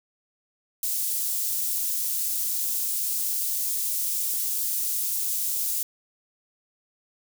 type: high-pass noise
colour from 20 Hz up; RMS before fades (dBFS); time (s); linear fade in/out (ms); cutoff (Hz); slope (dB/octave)
white; -27; 0.83-5.83; 2; 7300; 12
effects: none